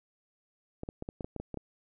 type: clicks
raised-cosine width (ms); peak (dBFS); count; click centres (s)
2; -24; 10; 0.834 / 0.889 / 1.024 / 1.089 / 1.208 / 1.245 / 1.363 / 1.4 / 1.543 / 1.573
effects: none